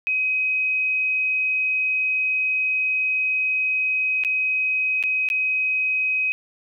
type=tone with dropouts; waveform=sine; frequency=2527 Hz; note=D#7; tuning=26 cents sharp; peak=-19 dBFS; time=0.07-6.32 s; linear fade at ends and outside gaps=0 ms; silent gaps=4.237-4.248 / 5.027-5.037 / 5.288-5.301 s; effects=none